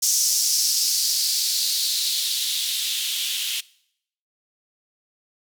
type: noise with band-pass filter sweep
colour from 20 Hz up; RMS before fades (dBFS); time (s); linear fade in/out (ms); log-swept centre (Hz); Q
violet; -23; 0.02-3.61; 10; 5900 to 3000; 3.4
effects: noise-tail reverb RT60 0.7 s tail -22 dB re dry